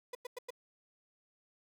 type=tone bursts; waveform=35% pulse; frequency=493.9 Hz; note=B4; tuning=in tune; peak=-38 dBFS; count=4; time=0.13-0.505 s; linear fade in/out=5 ms; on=21 ms; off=97 ms; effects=none